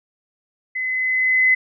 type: tone with level ramp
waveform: sine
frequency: 2031 Hz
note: B6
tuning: 48 cents sharp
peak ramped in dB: -22 to -11 dBFS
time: 0.75-1.55 s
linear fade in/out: 10 ms
effects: none